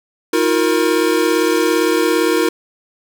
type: tone cluster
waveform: square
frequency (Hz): 320 / 357.6 / 466.2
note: D#4 / F4 / A#4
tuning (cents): +49 / +41 / 0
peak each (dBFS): -18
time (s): 0.33-2.49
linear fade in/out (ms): 5
effects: none